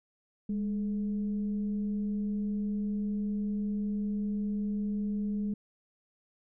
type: tone with frequency modulation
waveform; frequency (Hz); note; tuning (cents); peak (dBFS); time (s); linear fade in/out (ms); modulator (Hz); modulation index
sine; 205.4; G#3; -19; -29; 0.49-5.54; 5; 228; 0.24
effects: none